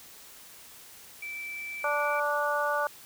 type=tone; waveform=sine; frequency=2327 Hz; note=D7; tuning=17 cents flat; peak=-35 dBFS; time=1.22-2.2 s; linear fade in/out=5 ms
type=harmonic tone; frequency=292.7 Hz; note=D4; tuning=6 cents flat; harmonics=2 / 3 / 4 / 5; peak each=-30 / -32 / -31 / -31 dBFS; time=1.84-2.87 s; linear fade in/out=2 ms
effects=white hiss -50 dBFS RMS until 3.05 s